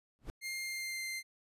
brown noise with exponential growth, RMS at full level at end -38 dBFS, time 0.19-0.3 s, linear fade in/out 0 ms, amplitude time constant 23 ms
sawtooth tone with pitch glide, 2116 to 2089 Hz, C7 to C7, +19 to -3 cents, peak -34 dBFS, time 0.41-1.23 s, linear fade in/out 50 ms, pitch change -22 cents, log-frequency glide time 0.61-1.02 s
effects resampled to 32000 Hz

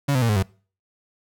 35% pulse tone with pitch steps, 141.3 / 128.08 / 116.1 / 105.25 / 95.4 Hz, C#3 / C3 / A#2 / G#2 / G2, +34 / -37 / -7 / +24 / -47 cents, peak -16 dBFS, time 0.08-0.43 s, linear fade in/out 10 ms, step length 70 ms, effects noise-tail reverb RT60 0.4 s tail -24 dB re dry

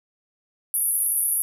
white band-pass noise, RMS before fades -23 dBFS, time 0.74-1.42 s, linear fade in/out 0 ms, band 10000 to 12000 Hz, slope 96 dB/octave, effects none

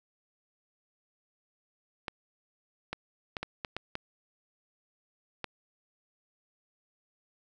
clicks, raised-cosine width 0.3 ms, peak -18 dBFS, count 8, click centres 2.082 / 2.93 / 3.368 / 3.43 / 3.648 / 3.766 / 3.954 / 5.443 s, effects none

